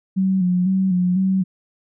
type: tone with vibrato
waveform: sine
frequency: 185 Hz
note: F#3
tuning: in tune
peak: -15 dBFS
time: 0.16-1.44 s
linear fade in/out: 20 ms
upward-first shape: square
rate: 2 Hz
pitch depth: 47 cents each way
effects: none